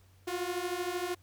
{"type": "beating tone pair", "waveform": "sawtooth", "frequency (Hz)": [349.5, 362.5], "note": ["F4", "F#4"], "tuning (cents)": [1, -35], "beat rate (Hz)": 13, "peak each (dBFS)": [-32, -31], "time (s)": [0.27, 1.15], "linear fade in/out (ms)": 10, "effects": ["added 93 Hz sine -59 dBFS peak until 1.22 s", "pink hiss -67 dBFS RMS until 1.22 s"]}